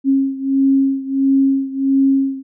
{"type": "beating tone pair", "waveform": "sine", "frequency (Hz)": [270.6, 272.1], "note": ["C#4", "C#4"], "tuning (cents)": [-42, -32], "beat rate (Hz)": 1.5, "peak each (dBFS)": [-14, -17], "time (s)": [0.04, 2.43], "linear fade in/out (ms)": 50, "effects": []}